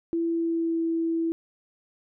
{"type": "tone with pitch glide", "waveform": "sine", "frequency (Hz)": [334.1, 329.7], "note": ["E4", "E4"], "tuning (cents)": [23, 0], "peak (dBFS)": -23, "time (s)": [0.13, 1.32], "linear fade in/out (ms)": 0, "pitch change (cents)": -23, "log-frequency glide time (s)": [0.25, 0.81], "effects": []}